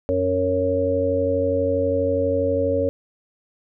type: harmonic tone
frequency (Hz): 92.3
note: F#2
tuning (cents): -4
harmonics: 1 / 3 / 5 / 6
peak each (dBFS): -27 / -26 / -23 / -21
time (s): 0.09-2.89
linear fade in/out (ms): 0
effects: none